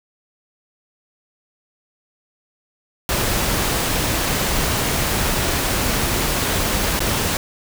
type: noise with dropouts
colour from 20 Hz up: pink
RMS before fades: -20 dBFS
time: 3.09-7.37 s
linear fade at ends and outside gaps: 1 ms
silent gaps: 6.993-7.004 s
effects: none